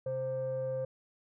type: tone pair together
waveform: sine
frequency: 130.81 / 524 Hz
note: C3 / C5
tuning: 0 / +2 cents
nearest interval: 2 octaves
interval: 2402 cents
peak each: -38 / -31 dBFS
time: 0.06-0.85 s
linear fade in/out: 5 ms
effects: tanh soft clip ceiling -28 dBFS